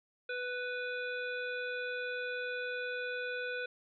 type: harmonic tone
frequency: 495.2 Hz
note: B4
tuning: 5 cents sharp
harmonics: 1 / 3 / 5 / 7 / 8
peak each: -39 / -38 / -44 / -51 / -53 dBFS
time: 0.29-3.66 s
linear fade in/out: 5 ms
effects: none